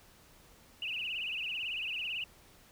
sine tone with vibrato, 2717 Hz, F7, 48 cents flat, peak -34 dBFS, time 0.82-2.24 s, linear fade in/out 2 ms, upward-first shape triangle, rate 18 Hz, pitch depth 190 cents each way, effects pink hiss -60 dBFS RMS until 2.71 s

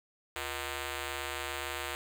5% pulse ring-modulated tone, 276.8 Hz, C#4, 2 cents flat, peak -21 dBFS, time 0.36-1.95 s, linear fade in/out 0 ms, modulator 202 Hz, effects none

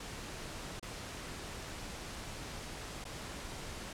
pink noise with dropouts, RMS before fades -44 dBFS, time 0-3.93 s, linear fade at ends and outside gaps 5 ms, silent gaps 0.797-0.826 / 3.042-3.051 s, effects low-pass 9000 Hz 12 dB/octave

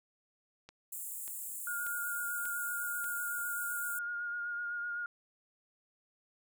click train, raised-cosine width 0.2 ms, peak -33 dBFS, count 5, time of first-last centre 0.69-3.043 s, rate 1.7 Hz
pink high-pass noise, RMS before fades -42 dBFS, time 0.92-3.99 s, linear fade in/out 5 ms, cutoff 7200 Hz, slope 96 dB/octave
sine tone with vibrato, 1425 Hz, F6, 34 cents sharp, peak -35 dBFS, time 1.67-5.06 s, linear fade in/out 2 ms, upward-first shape sine, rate 7.9 Hz, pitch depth 21 cents each way
effects none

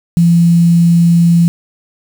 sine tone with quantisation, 170 Hz, F3, 46 cents flat, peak -5 dBFS, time 0.17-1.48 s, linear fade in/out 0 ms, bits 5, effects none

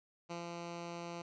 10% pulse tone with ADSR envelope, 171.2 Hz, F3, 34 cents flat, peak -32 dBFS, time 0.29-1.22 s, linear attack 22 ms, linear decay 130 ms, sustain -2 dB, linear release 4 ms, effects resampled to 16000 Hz

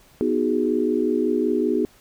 sine chord, G# minor seventh, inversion first, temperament equal, 246.9 / 311.1 / 370 / 415.3 Hz, B3 / D#4 / F#4 / G#4, 0 / 0 / 0 / 0 cents, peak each -24 dBFS, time 0.21-1.85 s, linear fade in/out 0 ms, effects pink hiss -54 dBFS RMS until 2 s

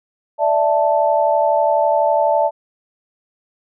sine chord, D suspended second, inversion none, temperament equal, 587.3 / 659.3 / 880 Hz, D5 / E5 / A5, 0 / 0 / 0 cents, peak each -17 dBFS, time 0.38-2.51 s, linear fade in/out 50 ms, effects none

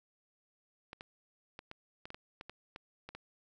clicks, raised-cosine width 0.3 ms, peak -29 dBFS, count 12, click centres 0.931 / 1.009 / 1.591 / 1.714 / 2.055 / 2.104 / 2.145 / 2.411 / 2.496 / 2.761 / 3.09 / 3.15 s, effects none

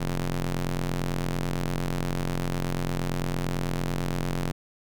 sawtooth ring-modulated tone, 89 Hz, F2, 33 cents sharp, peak -19 dBFS, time 0-4.52 s, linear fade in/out 10 ms, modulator 64.7 Hz, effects none

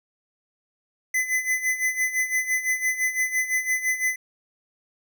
square tone with tremolo, 2021 Hz, B6, 39 cents sharp, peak -20 dBFS, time 1.14-4.16 s, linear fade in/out 5 ms, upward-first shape sine, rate 5.9 Hz, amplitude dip 75%, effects none

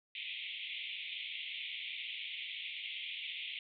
white band-pass noise, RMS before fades -43 dBFS, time 0.15-3.59 s, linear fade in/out 2 ms, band 2100 to 3600 Hz, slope 96 dB/octave, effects none

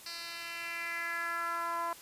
10% pulse tone with band-pass filter sweep, 338.4 Hz, E4, 45 cents sharp, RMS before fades -37 dBFS, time 0.06-1.93 s, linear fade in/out 2 ms, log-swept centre 4400 to 920 Hz, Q 3, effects white hiss -52 dBFS RMS until 2.01 s + resampled to 32000 Hz

